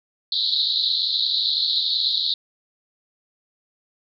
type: band-pass noise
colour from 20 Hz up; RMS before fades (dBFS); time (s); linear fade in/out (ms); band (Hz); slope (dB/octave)
white; -22; 0.32-2.34; 2; 3700 to 4300; 96
effects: none